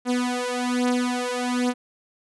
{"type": "beating tone pair", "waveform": "sawtooth", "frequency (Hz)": [246.9, 248.1], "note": ["B3", "B3"], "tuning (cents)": [0, 8], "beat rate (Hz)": 1.2, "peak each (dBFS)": -21, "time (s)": [0.05, 1.74], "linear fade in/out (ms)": 50, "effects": ["resampled to 24000 Hz"]}